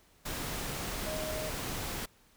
sine tone in noise, 622.3 Hz, D#5, in tune, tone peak -37 dBFS, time 1.06-1.5 s, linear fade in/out 10 ms, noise pink, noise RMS -37 dBFS, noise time 0.25-2.06 s, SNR -3 dB, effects pink hiss -64 dBFS RMS until 2.36 s

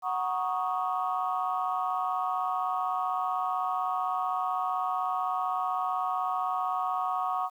sine chord, D# minor seventh, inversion first, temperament equal with one note detuned, 740 / 945.3 / 1108.7 / 1244.5 Hz, F#5 / A#5 / C#6 / D#6, 0 / +24 / 0 / 0 cents, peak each -30 / -36 / -31 / -34 dBFS, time 0.02-7.5 s, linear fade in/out 50 ms, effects tanh soft clip ceiling -18 dBFS + 10-bit

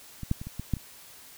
clicks, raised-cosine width 5 ms, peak -23 / -12 / -25 / -25 / -21 / -13 / -28 dBFS, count 7, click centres 0.233 / 0.314 / 0.415 / 0.47 / 0.596 / 0.737 / 0.768 s, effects white hiss -50 dBFS RMS until 1.37 s

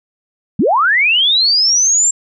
sine linear sweep, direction up, 150.5 to 7490 Hz, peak -9 dBFS, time 0.59-2.11 s, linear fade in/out 5 ms, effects none

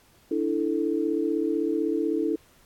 sine chord, D suspended second, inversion none, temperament equal, 293.7 / 329.6 / 440 Hz, D4 / E4 / A4, 0 / 0 / 0 cents, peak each -28 / -26 / -28 dBFS, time 0.31-2.36 s, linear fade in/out 5 ms, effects pink hiss -59 dBFS RMS until 2.65 s + AAC 64 kbps

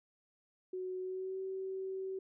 sine tone with pitch glide, 370 to 381.1 Hz, F#4 to G4, 0 to -49 cents, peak -37 dBFS, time 0.73-2.19 s, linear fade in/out 5 ms, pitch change +51 cents, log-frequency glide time 1-1.4 s, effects none

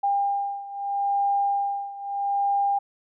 sine beating tone pair, 801 / 801.78 Hz, G5 / G5, +37 / +39 cents, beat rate 0.78 Hz, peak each -24 / -27 dBFS, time 0.03-2.79 s, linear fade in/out 10 ms, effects none

